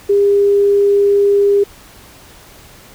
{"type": "tone", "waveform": "sine", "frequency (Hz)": 403.1, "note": "G4", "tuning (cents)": 48, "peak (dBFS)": -8, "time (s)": [0.09, 1.64], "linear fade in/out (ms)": 10, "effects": ["pink hiss -41 dBFS RMS until 2.94 s"]}